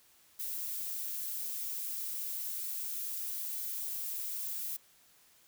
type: noise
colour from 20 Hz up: violet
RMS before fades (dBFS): -38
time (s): 0.39-4.77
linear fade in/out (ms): 10
effects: white hiss -64 dBFS RMS until 5.47 s

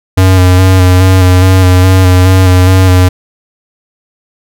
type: tone with vibrato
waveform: square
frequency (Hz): 92.5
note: F#2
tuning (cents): 0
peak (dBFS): -3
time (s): 0.17-3.09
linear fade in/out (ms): 10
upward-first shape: square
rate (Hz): 2.4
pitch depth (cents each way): 24
effects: none

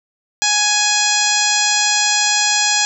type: harmonic tone with a mistuned harmonic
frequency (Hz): 834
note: G#5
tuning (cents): +7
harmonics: 1 / 2 / 3 / 4 / 5 / 6 / 7 / 8 / 9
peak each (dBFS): -22 / -22 / -22 / -22 / -22 / -22 / -22 / -22 / -22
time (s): 0.42-2.85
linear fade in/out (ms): 0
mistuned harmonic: 8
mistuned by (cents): +25
effects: none

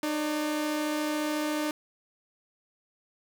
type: tone pair together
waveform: sawtooth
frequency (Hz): 303 / 572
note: D#4 / D5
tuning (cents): -46 / -46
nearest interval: major seventh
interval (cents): 1100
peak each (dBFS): -24 / -34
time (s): 0.03-1.71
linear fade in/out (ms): 2
effects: none

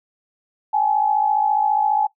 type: tone pair together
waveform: sine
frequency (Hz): 798 / 852.7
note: G5 / G#5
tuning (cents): +31 / +45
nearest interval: minor second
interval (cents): 114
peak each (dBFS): -21 / -17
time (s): 0.73-2.07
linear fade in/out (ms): 10
effects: noise-tail reverb RT60 0.1 s tail -18 dB re dry

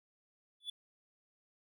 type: tone with exponential growth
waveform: triangle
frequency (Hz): 3448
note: A7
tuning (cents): -36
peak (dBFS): -33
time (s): 0.6-0.7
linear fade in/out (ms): 5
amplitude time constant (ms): 20
effects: none

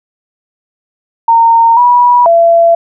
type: tone with pitch steps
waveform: sine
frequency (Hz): 919 / 973 / 675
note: A#5 / B5 / E5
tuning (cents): -25 / -26 / +41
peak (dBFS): -3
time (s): 1.28-2.75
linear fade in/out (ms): 5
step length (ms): 490
effects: none

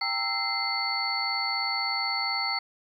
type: tone cluster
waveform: sine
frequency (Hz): 791 / 914 / 1322 / 2079 / 4442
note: G5 / A#5 / E6 / C7 / C#8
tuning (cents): +15 / -34 / +5 / -12 / +3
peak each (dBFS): -35 / -36 / -35 / -31 / -29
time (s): 0.01-2.59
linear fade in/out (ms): 5
effects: 10-bit

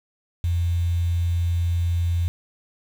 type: tone with quantisation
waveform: sine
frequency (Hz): 86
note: F2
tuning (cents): -26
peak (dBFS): -19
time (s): 0.44-2.28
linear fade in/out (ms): 0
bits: 7
effects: none

